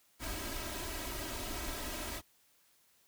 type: noise with comb filter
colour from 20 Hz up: pink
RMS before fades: -40 dBFS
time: 0.19-2.22 s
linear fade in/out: 50 ms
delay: 3.1 ms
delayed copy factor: +0.75
effects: white hiss -69 dBFS RMS until 3.07 s